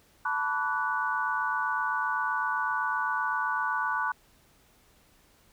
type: chord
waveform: sine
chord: B minor seventh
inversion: third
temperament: equal with one note detuned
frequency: 880 / 987.8 / 1145.8 / 1480 Hz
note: A5 / B5 / D6 / F#6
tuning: 0 / 0 / -43 / 0 cents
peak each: -33 / -33 / -32 / -30 dBFS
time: 0.25-4.12 s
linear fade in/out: 5 ms
effects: pink hiss -62 dBFS RMS until 5.52 s